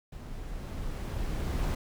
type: noise with level ramp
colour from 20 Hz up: brown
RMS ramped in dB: -42 to -28 dBFS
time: 0.12-1.75 s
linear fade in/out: 5 ms
effects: none